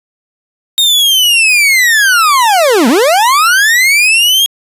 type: linear two-way sweep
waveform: 40% pulse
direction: down then up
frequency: 3729 to 210 to 3293 Hz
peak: -5 dBFS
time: 0.78-4.46 s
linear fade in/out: 0 ms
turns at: 2.88 s
effects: resampled to 32000 Hz